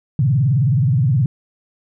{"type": "tone with vibrato", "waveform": "sine", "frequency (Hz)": 130.81, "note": "C3", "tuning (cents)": 0, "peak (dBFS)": -12, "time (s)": [0.19, 1.26], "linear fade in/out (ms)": 2, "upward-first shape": "sine", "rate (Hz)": 19, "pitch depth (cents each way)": 300, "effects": []}